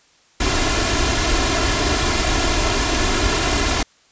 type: noise with comb filter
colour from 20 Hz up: pink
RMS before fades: -18 dBFS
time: 0.4-3.83 s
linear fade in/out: 5 ms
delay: 2.9 ms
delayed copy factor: +0.65
effects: white hiss -55 dBFS RMS until 4.11 s + resampled to 16000 Hz